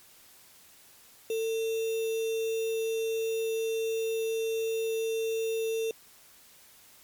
sine tone with sample-and-hold, 449.3 Hz, A4, 36 cents sharp, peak -27 dBFS, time 1.3-5.91 s, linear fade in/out 2 ms, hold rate 3150 Hz, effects white hiss -56 dBFS RMS until 7.03 s + MP3 96 kbps

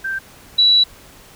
sine tone pair in turn, 1568 / 3929 Hz, G6 / B7, 0 / -10 cents, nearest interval octave + major third, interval 1590 cents, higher second, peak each -20 / -9 dBFS, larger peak second, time 0.04-0.19 / 0.58-0.84 s, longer second, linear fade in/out 10 ms, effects pink hiss -44 dBFS RMS until 1.35 s

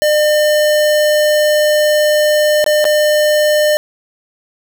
square tone with dropouts, 603 Hz, D5, 46 cents sharp, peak -10 dBFS, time 0.02-3.77 s, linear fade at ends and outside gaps 0 ms, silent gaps 2.642-2.663 / 2.843-2.852 s, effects none

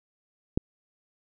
click, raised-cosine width 3 ms, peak -10 dBFS, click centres 0.575 s, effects none

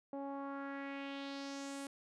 sawtooth tone with low-pass filter sweep, 277.2 Hz, C#4, in tune, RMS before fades -44 dBFS, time 0.13-1.87 s, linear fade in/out 2 ms, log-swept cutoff 690 to 9800 Hz, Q 2.5, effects none

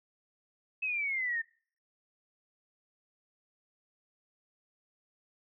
sine exponential sweep, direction down, 2603 to 1800 Hz, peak -30 dBFS, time 0.82-1.42 s, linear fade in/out 10 ms, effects noise-tail reverb RT60 0.5 s tail -26 dB re dry

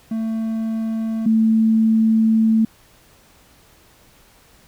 triangle / sine tone pair in turn, 223.1 / 222 Hz, A3 / A3, +24 / +16 cents, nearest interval unison, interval 8 cents, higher first, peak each -18 / -12 dBFS, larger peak second, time 0.11-1.26 / 1.26-2.65 s, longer second, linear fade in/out 5 ms, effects pink hiss -52 dBFS RMS until 4.67 s

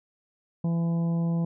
harmonic tone, 167.8 Hz, E3, 31 cents sharp, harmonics 1 / 2 / 3 / 4 / 5 / 6, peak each -23 / -40 / -40 / -44 / -47 / -49 dBFS, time 0.64-1.45 s, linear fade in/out 5 ms, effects none

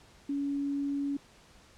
sine tone, 281.9 Hz, C#4, 29 cents sharp, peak -29 dBFS, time 0.29-1.17 s, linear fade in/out 5 ms, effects pink hiss -58 dBFS RMS until 1.77 s + low-pass 8000 Hz 12 dB/octave

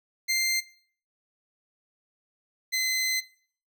20% pulse tone pair in turn, 2093 / 2048 Hz, C7 / C7, 0 / -38 cents, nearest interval unison, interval 38 cents, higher first, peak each -18 / -19 dBFS, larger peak first, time 0.28-0.61 / 2.72-3.21 s, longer second, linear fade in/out 20 ms, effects noise-tail reverb RT60 0.5 s tail -19 dB re dry

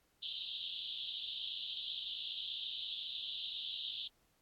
white band-pass noise, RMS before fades -43 dBFS, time 0.22-4.08 s, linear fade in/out 10 ms, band 3000 to 3900 Hz, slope 96 dB/octave, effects pink hiss -75 dBFS RMS until 4.41 s + AAC 64 kbps

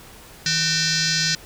sine tone with frequency modulation, 160 Hz, D#3, 49 cents sharp, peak -18 dBFS, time 0.46-1.35 s, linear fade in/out 2 ms, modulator 834 Hz, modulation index 7, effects pink hiss -44 dBFS RMS until 1.45 s

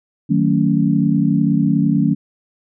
sine chord, D# half-diminished seventh, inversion none, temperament just, 155.56 / 186.68 / 224 / 280 Hz, D#3 / F#3 / A3 / C#4, 0 / +16 / +31 / +18 cents, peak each -18 dBFS, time 0.29-2.15 s, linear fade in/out 20 ms, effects none

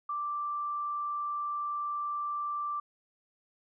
sine tone, 1174.7 Hz, D6, in tune, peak -31 dBFS, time 0.09-2.8 s, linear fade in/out 5 ms, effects none

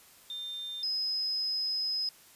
sine tone pair in turn, 3600 / 5071 Hz, A7 / D#8, +39 / +32 cents, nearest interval tritone, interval 593 cents, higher second, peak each -36 / -29 dBFS, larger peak second, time 0.3-0.83 / 0.83-2.09 s, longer second, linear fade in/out 2 ms, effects white hiss -57 dBFS RMS until 2.35 s + resampled to 32000 Hz

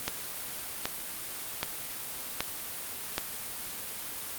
click train, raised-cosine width 0.2 ms, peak -10 dBFS, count 5, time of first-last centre 0.08-3.181 s, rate 1.29 Hz, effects white hiss -38 dBFS RMS until 4.38 s + Opus 32 kbps

